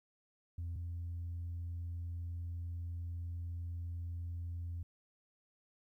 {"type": "tone pair in turn", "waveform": "sine", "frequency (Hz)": [85.3, 85.79], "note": ["F2", "F2"], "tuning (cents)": [-40, -30], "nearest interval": "unison", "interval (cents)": 10, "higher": "second", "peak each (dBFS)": [-36, -37], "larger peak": "first", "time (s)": [[0.58, 0.76], [0.76, 4.83]], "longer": "second", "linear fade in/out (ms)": 5, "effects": ["tanh soft clip ceiling -36 dBFS", "13-bit"]}